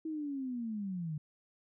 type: linear sweep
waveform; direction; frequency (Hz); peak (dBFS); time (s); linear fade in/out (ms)
sine; down; 322.6 to 146.83; -35; 0.05-1.18; 5
effects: none